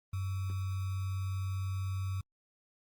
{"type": "tone with sample-and-hold", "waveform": "sine", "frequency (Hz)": 95.2, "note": "F#2", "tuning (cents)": 50, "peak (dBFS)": -32, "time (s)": [0.13, 2.21], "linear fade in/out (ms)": 5, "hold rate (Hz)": 1225, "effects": ["Opus 32 kbps"]}